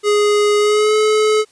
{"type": "tone with pitch glide", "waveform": "square", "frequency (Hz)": [415.3, 429.4], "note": ["G#4", "A4"], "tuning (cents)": [0, -42], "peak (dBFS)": -12, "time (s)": [0.03, 1.45], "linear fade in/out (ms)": 50, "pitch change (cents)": 58, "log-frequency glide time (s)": [0.58, 0.95], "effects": ["white hiss -53 dBFS RMS until 1.51 s", "resampled to 22050 Hz"]}